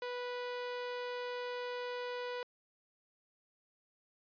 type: tone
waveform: sawtooth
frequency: 491.9 Hz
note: B4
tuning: 7 cents flat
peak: -34 dBFS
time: 0.02-2.43 s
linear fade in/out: 2 ms
effects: resampled to 11025 Hz